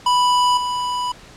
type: tone with level steps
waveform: square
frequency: 987.8 Hz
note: B5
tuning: in tune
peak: -14 / -21 dBFS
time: 0.06-1.12 s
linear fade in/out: 5 ms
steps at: 0.57 s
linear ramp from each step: 5 ms
effects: pink hiss -43 dBFS RMS until 1.36 s + low-pass 7000 Hz 12 dB/octave